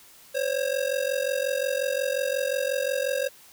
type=ring-modulated tone; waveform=square; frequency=539 Hz; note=C#5; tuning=49 cents flat; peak=-22 dBFS; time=0.34-3.29 s; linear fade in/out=20 ms; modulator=22.8 Hz; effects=white hiss -52 dBFS RMS until 3.52 s